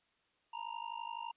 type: tone with amplitude modulation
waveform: square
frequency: 932.3 Hz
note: A#5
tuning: in tune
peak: -37 dBFS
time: 0.53-1.32 s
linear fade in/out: 10 ms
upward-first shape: sine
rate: 51.9 Hz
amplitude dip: 95%
effects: white hiss -75 dBFS RMS until 1.36 s + resampled to 8000 Hz